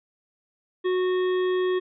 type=harmonic tone; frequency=367.2 Hz; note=F#4; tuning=13 cents flat; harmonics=1 / 3 / 5 / 7 / 9 / 10; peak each=-21 / -35 / -36 / -49 / -41 / -51 dBFS; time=0.84-1.8 s; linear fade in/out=20 ms; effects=none